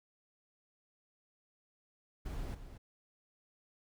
brown noise with echo, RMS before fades -40 dBFS, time 2.25-2.55 s, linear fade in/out 10 ms, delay 230 ms, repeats 1, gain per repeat -10 dB, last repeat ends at 2.78 s, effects none

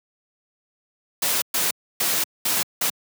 white noise bursts at uneven times, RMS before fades -22 dBFS, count 5, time 1.22-1.42 / 1.54-1.71 / 2-2.24 / 2.45-2.63 / 2.81-2.9 s, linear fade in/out 5 ms, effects high-pass 150 Hz 12 dB/octave

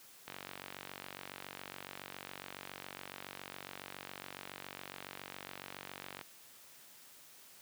click train, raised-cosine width 0.3 ms, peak -27 dBFS, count 281, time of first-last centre 0.28-6.212 s, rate 47.2 Hz, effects white hiss -58 dBFS RMS until 7.61 s + high-pass 100 Hz 12 dB/octave

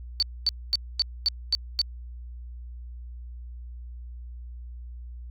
sine tone bursts, 4525 Hz, C#8, 35 cents sharp, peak -19 dBFS, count 7, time 0.2-1.815 s, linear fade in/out 0 ms, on 25 ms, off 240 ms, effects added 60 Hz sine -37 dBFS peak until 5.3 s

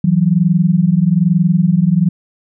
sine tone pair together, 163.6 / 184.74 Hz, E3 / F#3, -13 / -2 cents, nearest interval major second, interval 211 cents, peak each -12 dBFS, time 0.04-2.09 s, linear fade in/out 5 ms, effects none

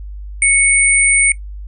sine tone pair together, 2217 / 8940 Hz, C#7 / C#9, 0 / +14 cents, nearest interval 2 octaves, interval 2414 cents, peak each -11 dBFS, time 0.42-1.32 s, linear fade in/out 2 ms, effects noise-tail reverb RT60 0.1 s tail -19 dB re dry + added 50 Hz sine -26 dBFS peak until 1.67 s

